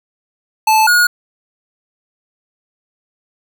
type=tone pair in turn; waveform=square; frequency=873 / 1443.8 Hz; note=A5 / F#6; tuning=-14 / -43 cents; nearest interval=major sixth; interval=871 cents; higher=second; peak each=-9 dBFS; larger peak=neither; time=0.67-0.87 / 0.87-1.07 s; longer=neither; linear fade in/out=5 ms; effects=none